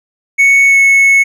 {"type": "tone with pitch glide", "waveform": "triangle", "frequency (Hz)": [2217, 2200], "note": ["C#7", "C#7"], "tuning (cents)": [0, -14], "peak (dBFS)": -3, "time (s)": [0.38, 1.24], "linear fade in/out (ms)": 20, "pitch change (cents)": -14, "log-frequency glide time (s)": [0.66, 0.77], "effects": []}